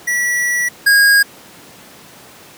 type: tone pair in turn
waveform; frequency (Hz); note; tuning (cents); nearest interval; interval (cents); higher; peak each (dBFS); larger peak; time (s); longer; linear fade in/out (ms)
square; 1944 / 1634.4; B6 / G#6; -28 / -28; minor third; 300; first; -15 / -8; second; 0.07-0.69 / 0.86-1.23; first; 10
effects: pink hiss -40 dBFS RMS until 2.57 s + high-pass 150 Hz 12 dB/octave